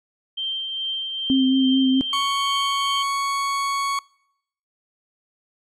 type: tone with tremolo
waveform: sine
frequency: 3144 Hz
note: G7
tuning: 4 cents sharp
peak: -23 dBFS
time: 0.37-3.03 s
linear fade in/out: 10 ms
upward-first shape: triangle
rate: 2.4 Hz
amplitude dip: 40%
type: tone with vibrato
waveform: sine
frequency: 263.1 Hz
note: C4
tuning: 10 cents sharp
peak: -15 dBFS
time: 1.3-2.01 s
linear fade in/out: 0 ms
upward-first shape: sine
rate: 4.6 Hz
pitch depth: 20 cents each way
type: tone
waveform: 40% pulse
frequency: 1112 Hz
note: C#6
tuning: 5 cents sharp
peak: -20 dBFS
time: 2.13-3.99 s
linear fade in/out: 2 ms
effects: noise-tail reverb RT60 0.8 s tail -26 dB re dry + low-pass 9000 Hz 12 dB/octave